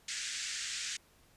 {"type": "band-pass noise", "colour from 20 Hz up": "white", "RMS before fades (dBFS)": -39, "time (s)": [0.08, 0.97], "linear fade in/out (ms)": 5, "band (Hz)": [1500, 7900], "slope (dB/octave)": 48, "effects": ["pink hiss -65 dBFS RMS until 1.36 s", "resampled to 32000 Hz"]}